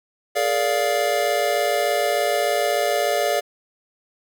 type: chord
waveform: square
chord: Bb dominant seventh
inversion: third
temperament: just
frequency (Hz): 419.5 / 466.2 / 582.7 / 699.2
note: Ab4 / Bb4 / D5 / F5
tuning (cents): +17 / 0 / -14 / +2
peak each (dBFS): -27 / -29 / -23 / -24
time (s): 0.35-3.41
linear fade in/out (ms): 20
effects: none